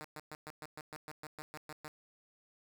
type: tone bursts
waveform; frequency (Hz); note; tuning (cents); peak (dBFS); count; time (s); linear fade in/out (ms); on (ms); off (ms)
5% pulse; 152.9; D#3; -30; -33; 13; 0.01-1.879; 0; 33; 120
effects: none